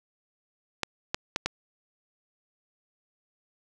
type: clicks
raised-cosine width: 0.2 ms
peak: -9 dBFS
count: 4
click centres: 0.833 / 1.145 / 1.361 / 1.46 s
effects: none